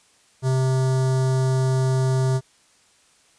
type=tone with notch filter; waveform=square; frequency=130.81 Hz; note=C3; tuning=in tune; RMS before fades=-20 dBFS; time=0.42-2.41 s; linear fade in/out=50 ms; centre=2500 Hz; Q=0.62; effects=white hiss -58 dBFS RMS until 3.38 s + resampled to 22050 Hz